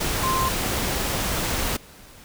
sine tone in noise, 1046.5 Hz, C6, in tune, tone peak -22 dBFS, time 0.23-0.49 s, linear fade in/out 10 ms, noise pink, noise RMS -25 dBFS, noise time 0-1.77 s, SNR 0 dB, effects pink hiss -47 dBFS RMS until 2.24 s

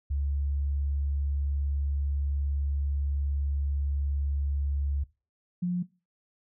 sine tone pair in turn, 70.6 / 177.9 Hz, C#2 / F3, +32 / +32 cents, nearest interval octave + major third, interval 1600 cents, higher second, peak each -26 / -25 dBFS, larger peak second, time 0.1-5.04 / 5.62-5.83 s, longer first, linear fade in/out 10 ms, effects noise-tail reverb RT60 0.3 s tail -20 dB re dry

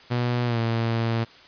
sawtooth tone with pitch glide, 121.6 to 114.84 Hz, B2 to A#2, -26 to -25 cents, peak -18 dBFS, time 0.1-1.25 s, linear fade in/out 20 ms, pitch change -99 cents, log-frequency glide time 0.45-0.59 s, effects white hiss -49 dBFS RMS until 1.47 s + resampled to 11025 Hz

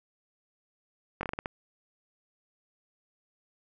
slowing click train, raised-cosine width 0.5 ms, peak -17 dBFS, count 7, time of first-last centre 1.21-1.459 s, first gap 21 ms, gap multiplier 1.27, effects none

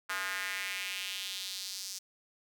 square tone with high-pass filter sweep, 95.4 Hz, G2, 47 cents flat, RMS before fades -38 dBFS, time 0.09-1.99 s, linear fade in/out 10 ms, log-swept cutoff 1400 to 5600 Hz, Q 2.4, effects none

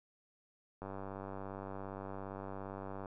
click train, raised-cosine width 1 ms, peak -30 dBFS, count 219, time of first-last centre 0.82-3.058 s, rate 97.4 Hz, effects none

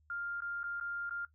sine tone with dropouts, 1400 Hz, F6, 4 cents sharp, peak -36 dBFS, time 0.1-1.25 s, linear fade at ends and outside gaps 2 ms, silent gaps 0.405-0.42 / 0.632-0.64 / 0.8-0.81 / 1.095-1.108 s, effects noise-tail reverb RT60 0.1 s tail -17 dB re dry + added 76 Hz sine -66 dBFS peak until 1.34 s

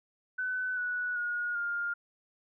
sine tone with pitch steps, 1507 / 1473.4 / 1440.6 / 1408.5 Hz, F#6 / F#6 / F#6 / F6, +31 / -8 / -47 / +14 cents, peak -30 dBFS, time 0.38-1.94 s, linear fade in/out 10 ms, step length 390 ms, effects none

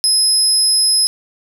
30% pulse tone, 5100 Hz, D#8, 42 cents sharp, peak -7 dBFS, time 0.04-1.07 s, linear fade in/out 0 ms, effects none

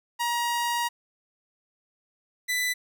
sawtooth tone pair in turn, 949 / 1992.4 Hz, A#5 / B6, +31 / +15 cents, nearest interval octave + minor second, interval 1284 cents, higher second, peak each -21 dBFS, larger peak neither, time 0.19-0.89 / 2.48-2.74 s, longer first, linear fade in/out 20 ms, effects none

